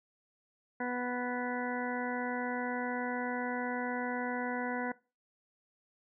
harmonic tone, 246.9 Hz, B3, in tune, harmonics 1 / 2 / 3 / 4 / 6 / 7 / 8, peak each -37 / -39 / -40 / -42 / -41 / -44 / -44 dBFS, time 0.8-4.92 s, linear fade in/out 5 ms, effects noise-tail reverb RT60 0.3 s tail -20 dB re dry

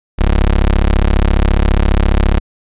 25% pulse tone, 34.65 Hz, C#1, in tune, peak -5 dBFS, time 0.18-2.4 s, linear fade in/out 20 ms, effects resampled to 8000 Hz

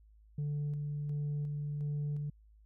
sine tone with tremolo, 146.6 Hz, D3, 3 cents flat, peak -30 dBFS, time 0.38-2.3 s, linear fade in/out 5 ms, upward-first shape square, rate 1.4 Hz, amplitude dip 30%, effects tanh soft clip ceiling -31 dBFS + added 53 Hz sine -58 dBFS peak until 2.65 s

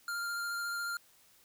square tone with vibrato, 1396.9 Hz, F6, in tune, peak -35 dBFS, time 0.08-0.97 s, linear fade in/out 2 ms, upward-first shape square, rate 14 Hz, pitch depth 9 cents each way, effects white hiss -64 dBFS RMS until 1.44 s

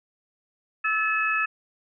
sine tone cluster, 1307 / 1728 / 2582 Hz, E6 / A6 / E7, -15 / -32 / -37 cents, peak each -26 dBFS, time 0.84-1.46 s, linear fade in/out 10 ms, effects none

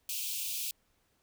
white high-pass noise, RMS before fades -36 dBFS, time 0.09-0.71 s, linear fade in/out 2 ms, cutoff 2400 Hz, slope 96 dB/octave, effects pink hiss -73 dBFS RMS until 1.22 s

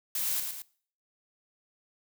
blue noise with echo, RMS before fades -31 dBFS, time 0.15-0.4 s, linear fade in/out 2 ms, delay 110 ms, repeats 2, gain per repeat -5 dB, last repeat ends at 0.62 s, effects noise-tail reverb RT60 0.5 s tail -21 dB re dry

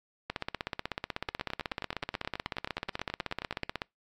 two click trains, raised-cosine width 0.3 ms, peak -19 / -16 dBFS, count 23 / 58, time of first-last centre 1.29-3.633 / 0.3-3.819 s, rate 9.39 / 16.2 Hz, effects noise-tail reverb RT60 0.2 s tail -26 dB re dry + AAC 64 kbps

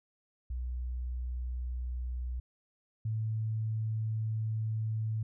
sine tone pair in turn, 61.74 / 110.01 Hz, B1 / A2, 0 / 0 cents, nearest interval minor seventh, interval 1000 cents, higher second, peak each -33 / -30 dBFS, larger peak second, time 0.5-2.4 / 3.05-5.23 s, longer second, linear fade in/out 5 ms, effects none

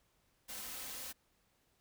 white noise with comb filter, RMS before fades -45 dBFS, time 0.48-1.13 s, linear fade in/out 20 ms, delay 3.9 ms, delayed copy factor +0.5, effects pink hiss -75 dBFS RMS until 1.8 s

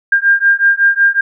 sine beating tone pair, 1600 / 1605.4 Hz, G6 / G6, +35 / +41 cents, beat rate 5.4 Hz, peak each -11 dBFS, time 0.12-1.21 s, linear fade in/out 5 ms, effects none

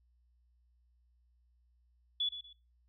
sine tone with echo, 3423 Hz, A7, 48 cents flat, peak -30 dBFS, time 2.2-2.29 s, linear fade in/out 5 ms, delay 120 ms, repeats 2, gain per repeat -11 dB, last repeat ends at 2.53 s, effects noise-tail reverb RT60 0.3 s tail -20 dB re dry + added 60 Hz sine -67 dBFS peak until 2.88 s

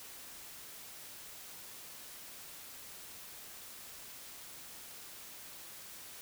silence, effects white hiss -50 dBFS RMS until 6.21 s

